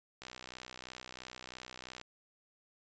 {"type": "click train", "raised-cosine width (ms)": 0.2, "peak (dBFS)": -28, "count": 114, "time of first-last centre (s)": [0.22, 2.014], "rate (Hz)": 63, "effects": ["resampled to 16000 Hz"]}